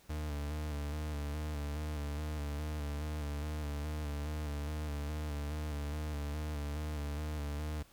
40% pulse tone with vibrato, 74.6 Hz, D2, 28 cents sharp, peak -35 dBFS, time 0.09-7.83 s, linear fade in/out 10 ms, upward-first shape square, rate 2.4 Hz, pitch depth 37 cents each way, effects pink hiss -63 dBFS RMS until 7.92 s

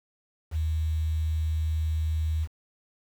sine tone with quantisation, 78.9 Hz, D#2, 25 cents sharp, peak -24 dBFS, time 0.51-2.48 s, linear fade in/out 50 ms, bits 8, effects none

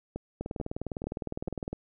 two click trains, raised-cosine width 2 ms, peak -20 / -21 dBFS, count 27 / 4, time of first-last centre 0.41-1.73 / 0.16-1.482 s, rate 19.7 / 2.27 Hz, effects none

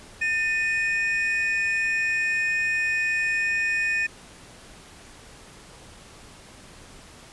triangle tone pair together, 1800.2 / 2489 Hz, A6 / D#7, +39 / 0 cents, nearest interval tritone, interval 561 cents, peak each -23 dBFS, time 0.21-4.07 s, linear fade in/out 10 ms, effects pink hiss -47 dBFS RMS until 7.32 s + resampled to 24000 Hz

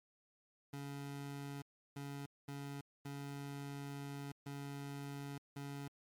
25% pulse tone bursts at uneven times, 141 Hz, C#3, 30 cents sharp, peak -40 dBFS, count 6, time 0.73-1.62 / 1.96-2.26 / 2.48-2.81 / 3.05-4.32 / 4.46-5.38 / 5.56-5.88 s, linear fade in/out 5 ms, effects MP3 96 kbps

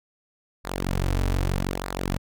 sawtooth tone with flanger, 46.25 Hz, F#1, in tune, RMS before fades -26 dBFS, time 0.64-2.18 s, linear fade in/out 20 ms, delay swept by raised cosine 0.32 to 5.72 ms, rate 0.81 Hz, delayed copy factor -0.75, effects none

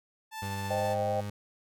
sawtooth tone with tremolo, 880 Hz, A5, in tune, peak -32 dBFS, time 0.31-0.96 s, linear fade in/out 50 ms, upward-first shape sine, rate 15 Hz, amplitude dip 25%
30% pulse tone with pitch glide, 98.7 to 102.48 Hz, G2 to G#2, +12 to -23 cents, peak -32 dBFS, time 0.42-1.3 s, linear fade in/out 5 ms, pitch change +65 cents, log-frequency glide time 0.69-0.9 s
sine chord, C minor, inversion none, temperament equal, 523.3 / 622.3 / 784 Hz, C5 / Eb5 / G5, 0 / 0 / 0 cents, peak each -32 dBFS, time 0.7-1.21 s, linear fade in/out 10 ms
effects none

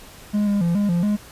triangle tone with pitch steps, 207.7 / 203 / 170.7 / 204.5 / 172.9 / 208 Hz, G#3 / G#3 / F3 / G#3 / F3 / G#3, 0 / -39 / -39 / -26 / -17 / +3 cents, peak -15 dBFS, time 0.33-1.17 s, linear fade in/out 20 ms, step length 140 ms, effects pink hiss -43 dBFS RMS until 1.31 s + resampled to 32000 Hz

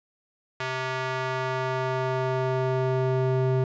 square tone with band-pass filter sweep, 130 Hz, C3, 11 cents flat, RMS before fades -26 dBFS, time 0.6-3.64 s, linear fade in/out 2 ms, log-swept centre 1800 to 320 Hz, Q 0.8, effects resampled to 16000 Hz

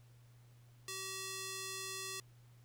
square tone with band-pass filter, 382 Hz, G4, 45 cents flat, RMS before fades -44 dBFS, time 0.88-2.2 s, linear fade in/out 2 ms, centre 6800 Hz, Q 0.78, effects added 120 Hz sine -59 dBFS peak until 2.64 s + pink hiss -71 dBFS RMS until 2.64 s

